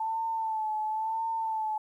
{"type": "tone with vibrato", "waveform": "sine", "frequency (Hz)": 880, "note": "A5", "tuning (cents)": 0, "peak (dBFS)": -28, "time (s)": [0, 1.78], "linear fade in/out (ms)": 5, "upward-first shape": "sine", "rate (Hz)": 0.97, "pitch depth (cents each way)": 41, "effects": ["11-bit"]}